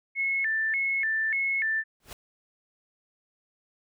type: tone with vibrato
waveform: sine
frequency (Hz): 1966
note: B6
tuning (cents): -8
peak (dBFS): -24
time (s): 0.15-1.84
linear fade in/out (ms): 50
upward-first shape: square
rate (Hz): 1.7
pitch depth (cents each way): 180
type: noise with exponential growth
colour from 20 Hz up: pink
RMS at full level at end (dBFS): -37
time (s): 2-2.13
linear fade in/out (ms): 2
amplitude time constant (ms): 28
effects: none